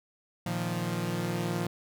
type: chord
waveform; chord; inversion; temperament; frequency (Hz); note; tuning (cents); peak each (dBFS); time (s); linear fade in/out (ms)
sawtooth; Bb suspended fourth; none; equal; 116.54 / 155.56 / 174.61; Bb2 / Eb3 / F3; 0 / 0 / 0; -31 / -32 / -28; 0.46-1.67; 5
effects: none